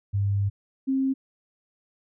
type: tone pair in turn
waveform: sine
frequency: 100 / 267 Hz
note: G2 / C4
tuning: +35 / +35 cents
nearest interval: octave + perfect fourth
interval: 1700 cents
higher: second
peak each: -21 dBFS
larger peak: neither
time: 0.13-0.5 / 0.87-1.14 s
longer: first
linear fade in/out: 20 ms
effects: none